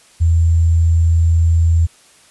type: tone with sample-and-hold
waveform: sine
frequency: 82.8 Hz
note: E2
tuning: 8 cents sharp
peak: -9 dBFS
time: 0.2-1.87 s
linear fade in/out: 20 ms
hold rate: 7350 Hz
effects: white hiss -48 dBFS RMS until 2.3 s + resampled to 24000 Hz